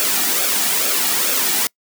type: noise with flanger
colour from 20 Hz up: white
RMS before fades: -18 dBFS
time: 0-1.67 s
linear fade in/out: 0 ms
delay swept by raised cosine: 0.99 to 1.96 ms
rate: 2.3 Hz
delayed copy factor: -0.5
effects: noise-tail reverb RT60 0.1 s tail -26 dB re dry + high-pass 200 Hz 12 dB/octave